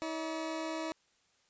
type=tone pair together; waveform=20% pulse; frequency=320.5 / 572.5 Hz; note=E4 / D5; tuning=-49 / -44 cents; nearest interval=minor seventh; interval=1005 cents; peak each=-31 / -39 dBFS; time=0.02-0.92 s; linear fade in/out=0 ms; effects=white hiss -71 dBFS RMS until 1.49 s + resampled to 16000 Hz